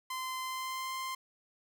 sawtooth tone with pitch glide, 1034 to 1047.2 Hz, C6 to C6, -21 to +1 cents, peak -32 dBFS, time 0.1-1.15 s, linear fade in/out 5 ms, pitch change +22 cents, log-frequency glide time 0.42-0.95 s, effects none

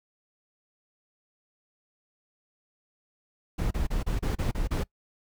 brown noise bursts, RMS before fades -27 dBFS, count 8, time 3.58-4.837 s, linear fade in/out 10 ms, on 130 ms, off 31 ms, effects noise-tail reverb RT60 0.1 s tail -23 dB re dry

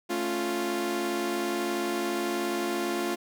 sawtooth chord, A augmented, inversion none, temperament equal, 220 / 277.2 / 349.2 Hz, A3 / C#4 / E#4, 0 / 0 / 0 cents, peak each -31 / -31 / -25 dBFS, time 0.09-3.16 s, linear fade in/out 20 ms, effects none

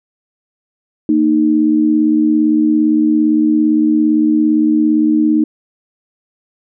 sine tone pair together, 230.3 / 307.9 Hz, A#3 / D#4, -21 / -18 cents, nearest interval perfect fourth, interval 503 cents, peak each -15 / -10 dBFS, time 1.09-5.44 s, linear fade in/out 2 ms, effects none

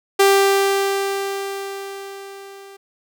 sawtooth tone with level ramp, 393.7 Hz, G4, 8 cents sharp, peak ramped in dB -6 to -35 dBFS, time 0.19-2.77 s, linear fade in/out 10 ms, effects none

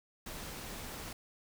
pink noise, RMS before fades -44 dBFS, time 0.26-1.13 s, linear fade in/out 5 ms, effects none

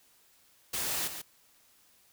white noise with echo, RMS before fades -33 dBFS, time 0.73-1.08 s, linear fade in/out 10 ms, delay 140 ms, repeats 1, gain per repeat -8 dB, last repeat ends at 1.22 s, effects white hiss -64 dBFS RMS until 2.12 s

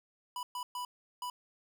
square tone bursts at uneven times, 987.8 Hz, B5, in tune, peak -37 dBFS, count 4, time 0.36-0.43 / 0.55-0.63 / 0.75-0.85 / 1.22-1.3 s, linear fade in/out 2 ms, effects none

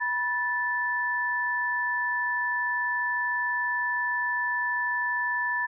sine tone pair together, 974 / 1753.6 Hz, B5 / A6, -24 / -6 cents, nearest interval minor seventh, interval 1018 cents, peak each -30 / -26 dBFS, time 0-5.67 s, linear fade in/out 20 ms, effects none

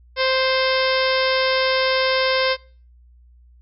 harmonic tone, 523.3 Hz, C5, in tune, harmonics 1 / 2 / 3 / 4 / 5 / 6 / 7 / 8 / 9 / 10, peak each -20 / -25 / -26 / -25 / -30 / -30 / -29 / -32 / -30 / -29 dBFS, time 0.16-2.57 s, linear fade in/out 50 ms, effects noise-tail reverb RT60 0.4 s tail -23 dB re dry + added 60 Hz sine -47 dBFS peak until 3.61 s

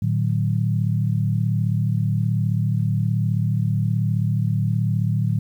sine tone cluster, 112.2 / 151 / 186.2 Hz, A2 / D3 / F#3, +34 / +48 / +11 cents, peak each -20 / -23 / -26 dBFS, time 0.02-5.39 s, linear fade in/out 5 ms, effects 9-bit

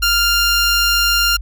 15% pulse tone, 1397 Hz, F6, in tune, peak -6 dBFS, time 0.02-1.37 s, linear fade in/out 10 ms, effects added 50 Hz sine -24 dBFS peak until 1.41 s

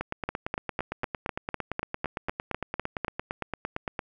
two click trains, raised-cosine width 0.5 ms, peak -15 / -13 dBFS, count 36 / 12, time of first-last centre 0.01-3.992 / 0.29-3.047 s, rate 8.79 / 3.99 Hz, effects none

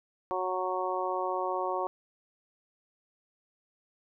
harmonic tone, 184.5 Hz, F#3, 5 cents flat, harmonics 2 / 3 / 4 / 5 / 6, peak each -35 / -35 / -35 / -35 / -35 dBFS, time 0.31-1.87 s, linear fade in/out 0 ms, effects none

